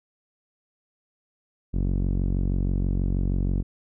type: tone with low-pass filter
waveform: sawtooth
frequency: 46.25 Hz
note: F#1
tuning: in tune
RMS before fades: -24 dBFS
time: 1.73-3.63 s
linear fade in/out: 20 ms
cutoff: 260 Hz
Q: 1.2
effects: none